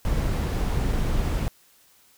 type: noise with dropouts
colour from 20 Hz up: brown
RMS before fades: -24 dBFS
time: 0.05-1.48 s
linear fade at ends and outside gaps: 0 ms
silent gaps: 0.927-0.932 s
effects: white hiss -58 dBFS RMS until 2.17 s